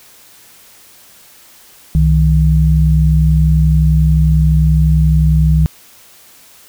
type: tone pair together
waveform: sine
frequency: 65.3 / 156.75 Hz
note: C2 / D#3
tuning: -3 / +13 cents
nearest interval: octave + minor third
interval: 1516 cents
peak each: -10 dBFS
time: 1.95-5.66 s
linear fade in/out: 0 ms
effects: white hiss -43 dBFS RMS until 6.68 s

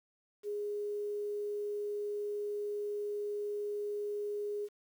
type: tone with quantisation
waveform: sine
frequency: 413.6 Hz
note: G#4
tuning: 7 cents flat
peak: -34 dBFS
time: 0.43-4.69 s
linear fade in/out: 50 ms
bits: 10
effects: none

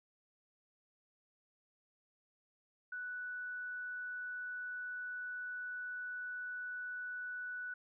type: tone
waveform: sine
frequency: 1482 Hz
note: F#6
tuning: 2 cents sharp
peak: -40 dBFS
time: 2.92-7.74 s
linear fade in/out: 5 ms
effects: none

